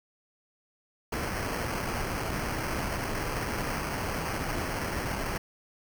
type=noise with sample-and-hold; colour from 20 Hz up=pink; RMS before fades=-32 dBFS; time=1.12-5.38 s; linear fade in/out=5 ms; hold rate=3675 Hz; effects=none